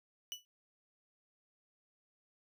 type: tone with exponential decay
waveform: 30% pulse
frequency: 2960 Hz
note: F#7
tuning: in tune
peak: -33 dBFS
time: 0.32-0.45 s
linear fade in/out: 0 ms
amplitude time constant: 27 ms
effects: none